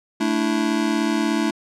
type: chord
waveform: square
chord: A suspended fourth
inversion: none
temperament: just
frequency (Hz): 220 / 293.3 / 330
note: A3 / D4 / E4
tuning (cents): 0 / -2 / +2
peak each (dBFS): -24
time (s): 0.2-1.51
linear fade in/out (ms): 10
effects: low-pass 8000 Hz 12 dB/octave